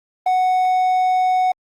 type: tone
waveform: triangle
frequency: 740 Hz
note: F#5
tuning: in tune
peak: -12 dBFS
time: 0.26-1.52 s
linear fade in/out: 5 ms
effects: Opus 24 kbps